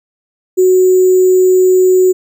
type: tone with sample-and-hold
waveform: sine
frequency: 370 Hz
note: F#4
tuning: in tune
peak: -5 dBFS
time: 0.57-2.13 s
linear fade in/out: 20 ms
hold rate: 7350 Hz
effects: none